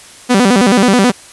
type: tone with vibrato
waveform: sawtooth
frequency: 220 Hz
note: A3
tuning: in tune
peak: -3 dBFS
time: 0.29-1.12 s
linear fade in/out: 20 ms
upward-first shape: square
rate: 9.3 Hz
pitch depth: 210 cents each way
effects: white hiss -37 dBFS RMS until 1.32 s + resampled to 24000 Hz